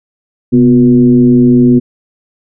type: tone with frequency modulation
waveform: sine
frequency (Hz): 246.9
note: B3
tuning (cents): 0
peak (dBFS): -3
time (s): 0.52-1.8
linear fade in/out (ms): 20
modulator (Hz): 115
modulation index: 0.74
effects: none